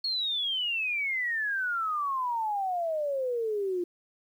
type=exponential sweep; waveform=sine; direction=down; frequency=4360 to 345.4 Hz; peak=-27 dBFS; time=0.04-3.84 s; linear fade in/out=5 ms; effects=10-bit